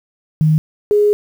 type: tone pair in turn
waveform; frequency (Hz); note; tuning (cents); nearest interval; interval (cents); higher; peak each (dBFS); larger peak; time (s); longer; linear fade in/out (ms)
sine; 155.56 / 415.3; D#3 / G#4; 0 / 0; octave + perfect fourth; 1700; second; -9; neither; 0.41-0.58 / 0.91-1.13; second; 0
effects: 7-bit